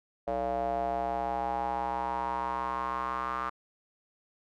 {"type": "tone with band-pass filter sweep", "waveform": "square", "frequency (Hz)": 63, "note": "B1", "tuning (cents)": 35, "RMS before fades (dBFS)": -32, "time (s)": [0.27, 3.5], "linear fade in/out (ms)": 10, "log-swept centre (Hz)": [630, 1200], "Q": 5.8, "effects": []}